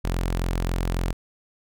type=tone; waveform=sawtooth; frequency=43.65 Hz; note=F1; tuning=in tune; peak=-19 dBFS; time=0.04-1.13 s; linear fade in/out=10 ms; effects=none